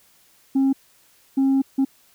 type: tone bursts at uneven times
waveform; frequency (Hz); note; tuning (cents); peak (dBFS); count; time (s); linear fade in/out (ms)
sine; 269.8; C#4; -47; -13; 3; 0.55-0.73 / 1.37-1.62 / 1.78-1.85; 10
effects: tanh soft clip ceiling -14 dBFS + white hiss -57 dBFS RMS until 2.14 s